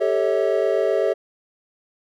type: chord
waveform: triangle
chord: A dominant seventh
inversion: third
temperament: equal with one note detuned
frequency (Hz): 392 / 440 / 554.4 / 644.6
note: G4 / A4 / C#5 / E5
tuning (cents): 0 / 0 / 0 / -39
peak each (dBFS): -21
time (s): 0-1.14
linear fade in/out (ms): 20
effects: none